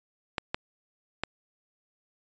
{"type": "clicks", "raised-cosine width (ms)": 0.3, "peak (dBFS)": -12, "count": 3, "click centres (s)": [0.382, 0.545, 1.236], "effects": ["resampled to 16000 Hz"]}